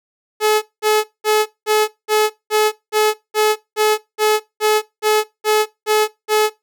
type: tone bursts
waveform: sawtooth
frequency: 428.2 Hz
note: A4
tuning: 47 cents flat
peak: -8 dBFS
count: 15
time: 0.4-6.5 s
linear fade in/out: 50 ms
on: 220 ms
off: 200 ms
effects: noise-tail reverb RT60 0.2 s tail -20 dB re dry